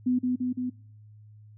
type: tone with echo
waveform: sine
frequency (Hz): 250.5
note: B3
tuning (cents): +25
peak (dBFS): -21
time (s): 0.06-0.19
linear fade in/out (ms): 10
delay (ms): 170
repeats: 3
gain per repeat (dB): -2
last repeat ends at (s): 0.7
effects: noise-tail reverb RT60 0.6 s tail -23 dB re dry + added 106 Hz sine -48 dBFS peak until 1.57 s